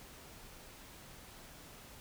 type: silence
effects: pink hiss -54 dBFS RMS until 2 s